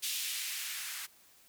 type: noise with band-pass filter sweep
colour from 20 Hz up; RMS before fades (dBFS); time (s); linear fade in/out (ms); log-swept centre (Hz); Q
violet; -38; 0.02-1.07; 20; 3200 to 1500; 1.5
effects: white hiss -62 dBFS RMS until 1.48 s